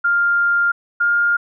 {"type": "tone pair in turn", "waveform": "sine", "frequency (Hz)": [1400, 1410.6], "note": ["F6", "F6"], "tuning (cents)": [4, 17], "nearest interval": "unison", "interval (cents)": 13, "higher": "second", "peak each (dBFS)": -13, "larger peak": "neither", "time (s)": [[0.04, 0.72], [1, 1.37]], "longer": "first", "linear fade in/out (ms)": 10, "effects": []}